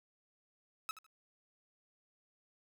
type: tone with echo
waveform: sawtooth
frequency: 1292 Hz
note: E6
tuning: 35 cents flat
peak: -33 dBFS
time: 0.89-0.91 s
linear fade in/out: 0 ms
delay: 77 ms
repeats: 2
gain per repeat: -14 dB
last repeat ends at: 1.064 s
effects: none